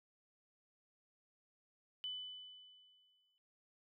sine tone with exponential decay, 3000 Hz, F#7, 23 cents sharp, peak -39 dBFS, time 2.04-3.38 s, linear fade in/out 0 ms, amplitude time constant 290 ms, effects none

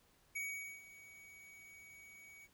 square tone with ADSR envelope, 2254 Hz, C#7, 28 cents sharp, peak -39 dBFS, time 0.35-2.48 s, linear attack 12 ms, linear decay 450 ms, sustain -17 dB, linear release 41 ms, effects pink hiss -71 dBFS RMS until 2.53 s

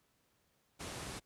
pink low-pass noise, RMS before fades -44 dBFS, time 0.79-1.2 s, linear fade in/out 20 ms, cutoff 11000 Hz, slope 48 dB/octave, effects pink hiss -75 dBFS RMS until 1.25 s + high-pass 60 Hz 12 dB/octave

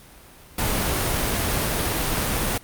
pink noise, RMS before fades -23 dBFS, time 0.58-2.58 s, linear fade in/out 5 ms, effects pink hiss -47 dBFS RMS until 2.63 s + Opus 32 kbps

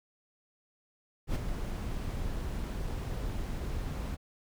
brown noise with ADSR envelope, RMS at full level -28 dBFS, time 1.27-4.17 s, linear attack 83 ms, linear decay 14 ms, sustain -7 dB, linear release 29 ms, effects none

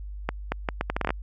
accelerating click train, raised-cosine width 0.5 ms, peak -10 dBFS, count 11, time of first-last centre 0.29-1.105 s, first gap 230 ms, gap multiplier 0.73, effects added 50 Hz sine -34 dBFS peak until 1.22 s

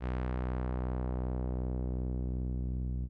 sawtooth tone with low-pass filter sweep, 62.7 Hz, B1, 27 cents sharp, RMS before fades -34 dBFS, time 0-3.09 s, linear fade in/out 50 ms, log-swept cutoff 2200 to 180 Hz, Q 0.83, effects none

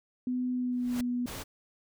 sine tone with pitch glide, 250.7 to 245 Hz, B3 to B3, +26 to -14 cents, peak -28 dBFS, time 0.27-1.26 s, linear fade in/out 2 ms, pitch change -40 cents, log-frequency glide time 0.51-0.96 s
pink noise with exponential growth, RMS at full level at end -36 dBFS, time 0.72-1.01 s, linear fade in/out 5 ms, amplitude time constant 63 ms
pink noise, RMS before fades -40 dBFS, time 1.26-1.44 s, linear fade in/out 20 ms
effects none

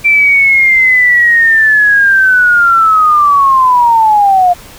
sine linear sweep, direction down, 2349 to 698.5 Hz, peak -4 dBFS, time 0.04-4.54 s, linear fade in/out 20 ms, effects pink hiss -34 dBFS RMS until 4.78 s

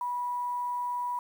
sine tone with quantisation, 978 Hz, B5, 17 cents flat, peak -29 dBFS, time 0.01-1.19 s, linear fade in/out 2 ms, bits 9, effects none

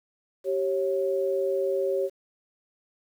sine tone pair together, 387.3 / 548 Hz, G4 / C#5, -21 / -20 cents, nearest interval tritone, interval 601 cents, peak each -26 dBFS, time 0.44-2.1 s, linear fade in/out 50 ms, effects 9-bit

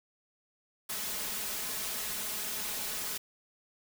white noise with comb filter, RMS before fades -36 dBFS, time 0.89-3.18 s, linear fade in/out 10 ms, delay 4.7 ms, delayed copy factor +0.7, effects none

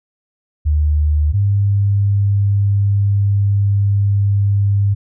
sine tone pair in turn, 75.3 / 100.51 Hz, D2 / G2, +44 / +44 cents, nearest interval perfect fourth, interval 500 cents, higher second, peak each -11 / -11 dBFS, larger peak neither, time 0.65-1.33 / 1.33-4.95 s, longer second, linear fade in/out 20 ms, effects none

